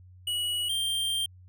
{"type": "tone pair in turn", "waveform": "square", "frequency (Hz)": [2922, 3173], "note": ["F#7", "G7"], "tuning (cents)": [-22, 20], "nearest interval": "minor second", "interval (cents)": 142, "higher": "second", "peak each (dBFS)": [-28, -27], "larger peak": "second", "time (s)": [[0.27, 0.69], [0.69, 1.26]], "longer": "second", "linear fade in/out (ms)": 5, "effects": ["added 91 Hz sine -49 dBFS peak until 1.48 s"]}